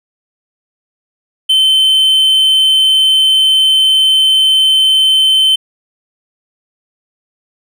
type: tone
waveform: triangle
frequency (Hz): 3079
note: G7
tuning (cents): -32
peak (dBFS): -5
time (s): 1.49-5.56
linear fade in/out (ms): 10
effects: none